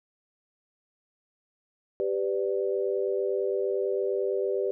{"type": "chord", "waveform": "sine", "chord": "G major", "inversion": "none", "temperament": "equal with one note detuned", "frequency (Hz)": [392, 498.5, 587.3], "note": ["G4", "B4", "D5"], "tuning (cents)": [0, 16, 0], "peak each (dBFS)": [-27, -30, -33], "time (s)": [2, 4.71], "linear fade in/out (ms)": 0, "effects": []}